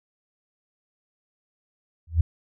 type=tone with exponential growth; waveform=sine; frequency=82.2 Hz; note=E2; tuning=4 cents flat; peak=-12 dBFS; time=2.07-2.21 s; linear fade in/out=5 ms; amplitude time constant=29 ms; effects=none